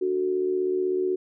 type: tone with amplitude modulation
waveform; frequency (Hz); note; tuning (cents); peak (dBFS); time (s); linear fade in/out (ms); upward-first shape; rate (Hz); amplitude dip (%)
sine; 370; F#4; 0; -19; 0.01-1.16; 10; sine; 76.1; 65
effects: none